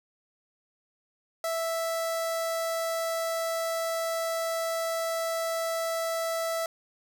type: tone with notch filter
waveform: sawtooth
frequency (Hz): 659.3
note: E5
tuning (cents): 0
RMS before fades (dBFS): -30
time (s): 1.44-6.66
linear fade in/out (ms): 2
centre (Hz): 2800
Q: 1.7
effects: none